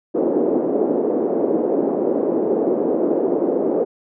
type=band-pass noise; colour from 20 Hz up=white; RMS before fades=-19 dBFS; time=0.14-3.85 s; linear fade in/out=20 ms; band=270 to 480 Hz; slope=24 dB/octave; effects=none